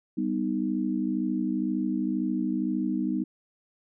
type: chord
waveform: sine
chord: G augmented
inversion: none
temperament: equal with one note detuned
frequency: 196 / 249.1 / 311.1 Hz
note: G3 / B3 / D#4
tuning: 0 / +15 / 0 cents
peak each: -30 / -29 / -29 dBFS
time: 0.17-3.24 s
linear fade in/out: 10 ms
effects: none